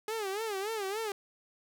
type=tone with vibrato; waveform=sawtooth; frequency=415.3 Hz; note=G#4; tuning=in tune; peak=-29 dBFS; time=0.08-1.12 s; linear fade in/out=2 ms; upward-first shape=sine; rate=3.5 Hz; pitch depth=150 cents each way; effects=none